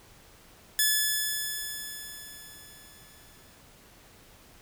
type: tone with exponential decay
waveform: 5% pulse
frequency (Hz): 1723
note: A6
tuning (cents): -37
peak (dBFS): -10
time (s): 0.79-3.55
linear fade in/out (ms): 1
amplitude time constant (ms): 600
effects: pink hiss -55 dBFS RMS until 4.61 s